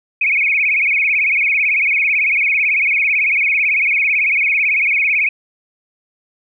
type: tone with vibrato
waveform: sine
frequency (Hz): 2343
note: D7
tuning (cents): -5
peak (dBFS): -12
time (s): 0.21-5.29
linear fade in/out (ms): 5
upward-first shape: sine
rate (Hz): 18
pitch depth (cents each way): 150
effects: none